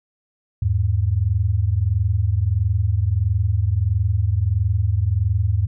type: tone pair together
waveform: sine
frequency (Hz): 82.31 / 103.83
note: E2 / G#2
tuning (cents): -2 / 0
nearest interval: major third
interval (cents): 402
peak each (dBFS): -20 / -18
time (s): 0.62-5.67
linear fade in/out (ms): 5
effects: none